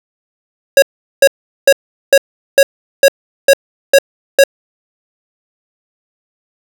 square tone bursts, 550 Hz, C#5, 14 cents flat, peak -3 dBFS, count 9, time 0.77-4.438 s, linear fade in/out 2 ms, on 52 ms, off 400 ms, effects 7-bit

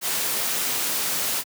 white noise, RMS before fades -25 dBFS, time 0.01-1.44 s, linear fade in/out 50 ms, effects high-pass 150 Hz 12 dB/octave

